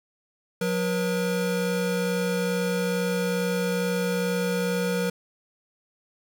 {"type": "tone pair together", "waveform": "square", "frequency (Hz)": [180.67, 479.7], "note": ["F#3", "A#4"], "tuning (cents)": [-41, 50], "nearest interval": "octave + perfect fourth", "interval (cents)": 1691, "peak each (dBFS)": -27, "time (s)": [0.61, 5.1], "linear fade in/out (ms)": 5, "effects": []}